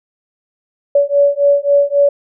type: beating tone pair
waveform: sine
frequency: 567 / 570.7 Hz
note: C#5 / D5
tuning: +39 / -50 cents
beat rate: 3.7 Hz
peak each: -12 dBFS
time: 0.95-2.09 s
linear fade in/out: 5 ms
effects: none